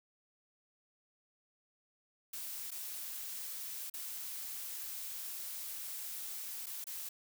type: noise with dropouts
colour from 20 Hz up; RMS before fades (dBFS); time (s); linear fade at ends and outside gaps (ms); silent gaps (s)
blue; -43; 2.33-7.09; 5; 2.707-2.715 / 3.899-3.938 / 6.66-6.666 / 6.842-6.868
effects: none

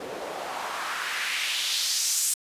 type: noise with band-pass filter sweep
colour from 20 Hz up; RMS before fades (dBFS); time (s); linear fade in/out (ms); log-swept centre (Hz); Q
white; -29; 0-2.34; 5; 400 to 8400; 1.8
effects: resampled to 32000 Hz

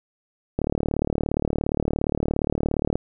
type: click train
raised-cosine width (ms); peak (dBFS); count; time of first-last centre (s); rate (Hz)
2; -9; 89; 0.59-2.956; 37.2
effects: none

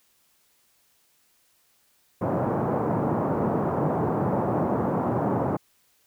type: band-pass noise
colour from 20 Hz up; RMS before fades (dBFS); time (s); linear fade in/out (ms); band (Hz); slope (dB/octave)
pink; -25; 2.21-5.57; 10; 120 to 1000; 24
effects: white hiss -65 dBFS RMS until 6.06 s

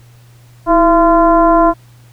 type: tone with frequency modulation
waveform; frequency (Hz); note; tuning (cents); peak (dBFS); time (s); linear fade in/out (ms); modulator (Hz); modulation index
sine; 677; E5; +46; -6; 0.66-1.74; 50; 351; 1.3
effects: added 120 Hz sine -40 dBFS peak until 2.12 s + pink hiss -50 dBFS RMS until 2.12 s

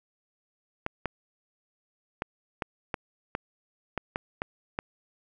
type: clicks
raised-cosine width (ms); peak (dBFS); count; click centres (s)
0.5; -14; 10; 0.864 / 1.057 / 2.221 / 2.622 / 2.942 / 3.351 / 3.977 / 4.159 / 4.419 / 4.789
effects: none

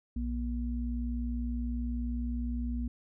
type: tone pair together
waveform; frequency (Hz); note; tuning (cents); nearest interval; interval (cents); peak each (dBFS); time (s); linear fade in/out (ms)
sine; 60.24 / 240; B1 / B3; -42 / -49; 2 octaves; 2393; -32 / -35; 0.16-2.88; 5
effects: none

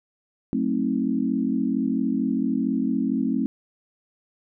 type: chord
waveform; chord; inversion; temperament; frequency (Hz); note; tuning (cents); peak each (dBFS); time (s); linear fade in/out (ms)
sine; F# diminished seventh; none; just; 185 / 222 / 266.4 / 319.7; F#3 / A3 / C4 / Eb4; 0 / +16 / +31 / +47; -30 / -25 / -24 / -30; 0.53-3.46; 0
effects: none

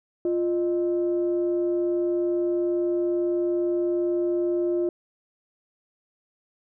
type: tone pair together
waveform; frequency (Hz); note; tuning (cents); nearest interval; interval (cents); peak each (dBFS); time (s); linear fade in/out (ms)
sine; 349.2 / 613.1; F4 / D#5; 0 / -26; minor seventh; 974; -21 / -31; 0.25-4.89; 2
effects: tanh soft clip ceiling -15 dBFS

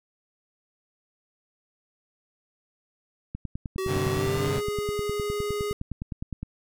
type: click train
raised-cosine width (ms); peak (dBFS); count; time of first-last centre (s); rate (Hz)
5; -20; 31; 3.35-6.43; 9.74
type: tone with pitch glide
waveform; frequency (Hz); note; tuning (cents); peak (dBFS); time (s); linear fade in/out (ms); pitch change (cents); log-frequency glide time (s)
square; 380 to 414.4; F#4 to G#4; +46 to -4; -28; 3.78-5.73; 2; +150; 4.13-4.54
type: chord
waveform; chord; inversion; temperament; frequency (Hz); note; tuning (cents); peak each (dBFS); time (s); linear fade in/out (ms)
sawtooth; G suspended fourth; none; equal with one note detuned; 98 / 130.81 / 149.14; G2 / C3 / D3; 0 / 0 / +27; -27; 3.86-4.62; 50
effects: none

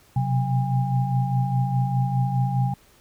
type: tone cluster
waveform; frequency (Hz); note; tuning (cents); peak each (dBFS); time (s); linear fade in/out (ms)
sine; 125 / 129.9 / 183.5 / 809; B2 / C3 / F#3 / G#5; +21 / -12 / -14 / -46; -28 / -21 / -30 / -29; 0.16-2.74; 5
effects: pink hiss -56 dBFS RMS until 3 s

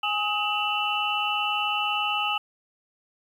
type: tone cluster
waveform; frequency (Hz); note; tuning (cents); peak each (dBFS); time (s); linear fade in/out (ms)
sine; 828 / 1264 / 2697 / 2959; G#5 / D#6 / E7 / F#7; -5 / +27 / +39 / -1; -29; 0.03-2.38; 5
effects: 9-bit

